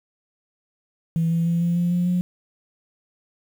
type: tone with pitch steps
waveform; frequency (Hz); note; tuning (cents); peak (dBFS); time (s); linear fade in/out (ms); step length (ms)
sine; 164.81 / 167.11 / 169.44 / 171.81 / 174.21 / 176.64 / 179.1; E3 / E3 / E3 / F3 / F3 / F3 / F3; 0 / +24 / +48 / -28 / -4 / +20 / +44; -17; 1.16-2.21; 0; 150
effects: tanh soft clip ceiling -14 dBFS + 8-bit